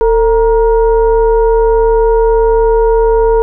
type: tone with frequency modulation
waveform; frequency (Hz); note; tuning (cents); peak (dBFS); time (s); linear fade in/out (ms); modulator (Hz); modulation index
sine; 450.7; A4; +42; -6; 0.01-3.42; 0; 489; 0.68
effects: none